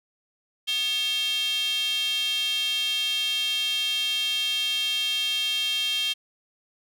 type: tone with high-pass filter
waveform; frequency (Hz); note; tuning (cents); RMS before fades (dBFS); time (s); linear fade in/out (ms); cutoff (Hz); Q
square; 245.9; B3; -7; -26; 0.67-6.14; 20; 3100; 9.8
effects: none

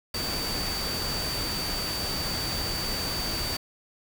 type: tone in noise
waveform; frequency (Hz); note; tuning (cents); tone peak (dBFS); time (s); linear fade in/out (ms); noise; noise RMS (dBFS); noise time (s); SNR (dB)
sine; 4606; D8; -34; -31; 0.14-3.57; 5; pink; -32; 0.14-3.57; -2
effects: none

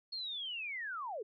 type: linear sweep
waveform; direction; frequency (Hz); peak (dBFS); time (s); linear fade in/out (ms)
sine; down; 4356 to 378.9; -38; 0.12-1.23; 10
effects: none

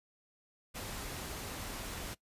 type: noise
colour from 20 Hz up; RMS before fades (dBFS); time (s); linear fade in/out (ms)
pink; -42; 0.74-2.15; 20
effects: noise-tail reverb RT60 0.1 s tail -20 dB re dry + resampled to 32000 Hz

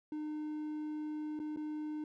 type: tone with dropouts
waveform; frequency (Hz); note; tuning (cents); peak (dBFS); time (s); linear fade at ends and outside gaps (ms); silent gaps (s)
triangle; 304.2; D#4; -39; -35; 0.12-2.04; 2; 1.392-1.399 / 1.562-1.571
effects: none

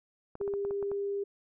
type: clicks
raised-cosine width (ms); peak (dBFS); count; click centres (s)
1; -29; 8; 0.354 / 0.413 / 0.478 / 0.538 / 0.65 / 0.709 / 0.827 / 0.916
type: tone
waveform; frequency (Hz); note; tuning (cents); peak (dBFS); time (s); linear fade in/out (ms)
sine; 400.8; G4; +38; -30; 0.4-1.24; 10
effects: none

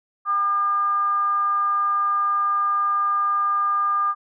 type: tone with frequency modulation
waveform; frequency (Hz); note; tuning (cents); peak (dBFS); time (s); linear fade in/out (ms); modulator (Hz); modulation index
sine; 1206; D6; +46; -18; 0.25-4.15; 50; 416; 0.22
effects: none

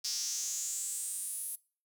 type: tone with high-pass filter sweep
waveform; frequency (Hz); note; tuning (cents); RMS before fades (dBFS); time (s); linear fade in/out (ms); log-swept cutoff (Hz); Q
sawtooth; 236.8; A#3; +27; -37; 0.04-1.56; 10; 5200 to 11000; 5.5
effects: noise-tail reverb RT60 0.4 s tail -23 dB re dry

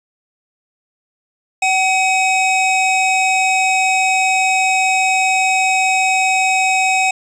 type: tone pair together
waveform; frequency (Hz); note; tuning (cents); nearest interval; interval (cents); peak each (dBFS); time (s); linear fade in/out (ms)
square; 756 / 2541; F#5 / D#7; +37 / +36; octave + major sixth; 2099; -16; 1.62-7.11; 5
effects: resampled to 22050 Hz + 8-bit

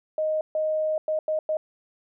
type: tone bursts at uneven times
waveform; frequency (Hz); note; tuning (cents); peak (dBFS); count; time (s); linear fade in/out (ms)
sine; 622.3; D#5; 0; -22; 5; 0.18-0.41 / 0.55-0.98 / 1.08-1.19 / 1.28-1.39 / 1.49-1.57; 2
effects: none

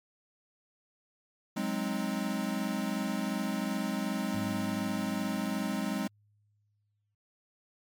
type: chord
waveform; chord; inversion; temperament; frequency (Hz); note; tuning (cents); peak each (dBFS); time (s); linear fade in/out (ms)
square; Ab dominant seventh; third; equal; 185 / 207.7 / 261.6 / 311.1; Gb3 / Ab3 / C4 / Eb4; 0 / 0 / 0 / 0; -38 / -34 / -37 / -40; 1.56-6.08; 10
type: tone with exponential decay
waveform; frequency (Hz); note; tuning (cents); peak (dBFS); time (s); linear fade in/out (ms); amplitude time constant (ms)
sine; 103.83; G#2; 0; -37; 4.34-7.15; 5; 610
effects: MP3 96 kbps

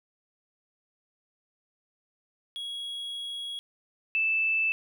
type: tone pair in turn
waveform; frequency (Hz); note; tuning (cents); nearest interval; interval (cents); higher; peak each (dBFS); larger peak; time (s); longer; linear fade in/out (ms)
triangle / sine; 3322 / 2637; G#7 / E7; 0 / 0; major third; 400; first; -32 / -23; second; 2.56-3.59 / 4.15-4.72; first; 0
effects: none

